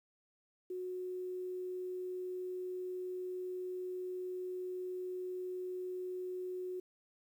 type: tone with quantisation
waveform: sine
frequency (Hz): 366.2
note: F#4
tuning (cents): -18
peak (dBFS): -38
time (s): 0.7-6.8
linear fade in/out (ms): 5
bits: 11
effects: none